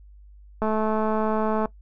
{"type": "click train", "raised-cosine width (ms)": 1, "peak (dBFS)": -12, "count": 226, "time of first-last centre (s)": [0.62, 1.657], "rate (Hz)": 217, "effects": ["noise-tail reverb RT60 0.1 s tail -19 dB re dry", "added 50 Hz sine -45 dBFS peak until 1.81 s"]}